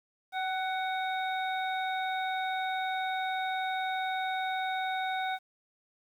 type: harmonic tone with a mistuned harmonic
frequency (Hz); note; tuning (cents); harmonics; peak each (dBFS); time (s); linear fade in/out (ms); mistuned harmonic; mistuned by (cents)
744; F#5; +9; 1 / 2 / 3 / 5; -31 / -37 / -40 / -41; 0.32-5.39; 50; 1; +26
effects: 10-bit